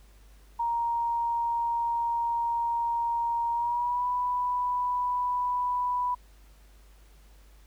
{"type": "tone with pitch glide", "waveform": "sine", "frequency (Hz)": [936, 987.7], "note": ["A#5", "B5"], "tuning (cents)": [7, 0], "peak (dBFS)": -25, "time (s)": [0.59, 6.15], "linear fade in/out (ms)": 10, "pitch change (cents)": 93, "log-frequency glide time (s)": [3.52, 4.06], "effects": ["added 50 Hz sine -52 dBFS peak until 7.66 s", "pink hiss -62 dBFS RMS until 7.66 s"]}